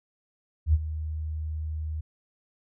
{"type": "tone with ADSR envelope", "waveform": "sine", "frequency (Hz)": 77.8, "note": "D#2", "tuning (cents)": 0, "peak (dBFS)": -15, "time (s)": [0.66, 2.01], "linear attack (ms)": 76, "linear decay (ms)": 40, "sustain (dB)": -14, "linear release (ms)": 8, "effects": []}